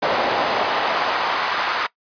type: noise with high-pass filter sweep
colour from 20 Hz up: brown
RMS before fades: -21 dBFS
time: 0.02-1.87 s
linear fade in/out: 10 ms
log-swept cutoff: 580 to 1200 Hz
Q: 1.4
effects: noise-tail reverb RT60 0.1 s tail -20 dB re dry + resampled to 11025 Hz